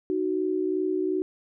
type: tone pair together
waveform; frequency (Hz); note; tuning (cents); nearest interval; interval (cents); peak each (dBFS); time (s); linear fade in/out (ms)
sine; 309.7 / 372.4; D#4 / F#4; -8 / +11; minor third; 319; -28 / -25; 0.1-1.22; 0
effects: none